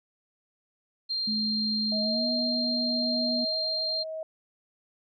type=tone; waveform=sine; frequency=4186 Hz; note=C8; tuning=in tune; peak=-27 dBFS; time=1.09-4.04 s; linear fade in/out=20 ms
type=tone with pitch glide; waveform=sine; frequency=214.6 to 240.9 Hz; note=A3 to B3; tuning=-43 to -43 cents; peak=-29 dBFS; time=1.27-3.45 s; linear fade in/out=10 ms; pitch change=+200 cents; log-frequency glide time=2.02-2.27 s
type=tone with tremolo; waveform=sine; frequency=636 Hz; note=D#5; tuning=38 cents sharp; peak=-31 dBFS; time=1.92-4.23 s; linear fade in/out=2 ms; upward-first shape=sine; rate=0.91 Hz; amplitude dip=35%
effects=none